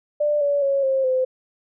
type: tone with pitch steps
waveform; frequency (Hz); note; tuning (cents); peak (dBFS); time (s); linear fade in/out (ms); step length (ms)
sine; 592 / 571.8 / 552.4 / 533.5 / 515.4; D5 / D5 / C#5 / C5 / C5; +14 / -46 / -6 / +34 / -26; -17; 0.2-1.25; 10; 210
effects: none